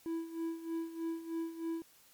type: tone with tremolo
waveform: triangle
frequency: 329.6 Hz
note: E4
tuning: in tune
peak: -31 dBFS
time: 0.06-1.82 s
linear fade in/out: 0 ms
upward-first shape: sine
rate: 3.2 Hz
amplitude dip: 75%
effects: white hiss -63 dBFS RMS until 2.13 s + MP3 96 kbps